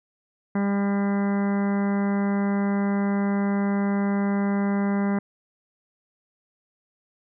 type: harmonic tone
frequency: 200 Hz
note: G3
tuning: 35 cents sharp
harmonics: 1 / 2 / 3 / 4 / 5 / 6 / 7 / 8 / 9 / 10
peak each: -21 / -32 / -35 / -36 / -38 / -41 / -42 / -41 / -46 / -41 dBFS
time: 0.55-5.19 s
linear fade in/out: 5 ms
effects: none